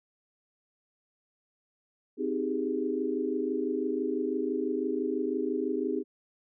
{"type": "chord", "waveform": "sine", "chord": "Ab major seventh", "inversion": "first", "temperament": "just", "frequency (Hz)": [259.6, 311.5, 389.3, 415.3], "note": ["C4", "Eb4", "G4", "Ab4"], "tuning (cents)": [-13, 2, -12, 0], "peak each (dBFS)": -33, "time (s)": [2.17, 6.04], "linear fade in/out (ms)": 50, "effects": []}